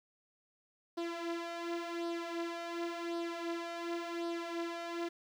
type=tone with flanger; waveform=sawtooth; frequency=339.5 Hz; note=F4; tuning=49 cents flat; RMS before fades=-39 dBFS; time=0.97-5.09 s; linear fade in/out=10 ms; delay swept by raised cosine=0.21 to 4.31 ms; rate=0.91 Hz; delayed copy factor=+0.65; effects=low-pass 5000 Hz 12 dB/octave + 11-bit